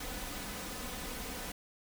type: noise with comb filter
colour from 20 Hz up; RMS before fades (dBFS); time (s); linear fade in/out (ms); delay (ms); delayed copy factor
pink; -41; 0-1.52; 5; 4; +0.55
effects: none